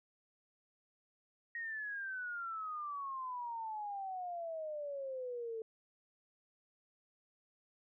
sine exponential sweep, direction down, 1886 to 440.5 Hz, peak -39 dBFS, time 1.55-5.62 s, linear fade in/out 2 ms, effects none

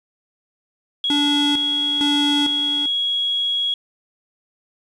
sine tone, 3322 Hz, G#7, in tune, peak -18 dBFS, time 1.04-3.74 s, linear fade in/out 2 ms
square tone with tremolo, 289.4 Hz, D4, 25 cents flat, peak -19 dBFS, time 1.1-2.86 s, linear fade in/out 2 ms, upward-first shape square, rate 1.1 Hz, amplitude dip 70%
effects resampled to 24000 Hz + 8-bit

